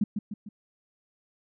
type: tone with echo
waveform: sine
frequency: 207.7 Hz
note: G#3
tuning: in tune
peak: -20 dBFS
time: 0.01-0.04 s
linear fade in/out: 5 ms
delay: 150 ms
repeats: 3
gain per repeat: -6 dB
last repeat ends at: 0.49 s
effects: none